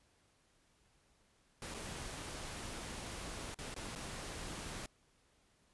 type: noise with dropouts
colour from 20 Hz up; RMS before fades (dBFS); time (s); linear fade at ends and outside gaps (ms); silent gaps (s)
pink; -45; 1.62-4.86; 1; 1.741-1.745 / 3.544-3.588 / 3.742-3.763 / 3.952-3.959
effects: pink hiss -72 dBFS RMS until 5.73 s + resampled to 24000 Hz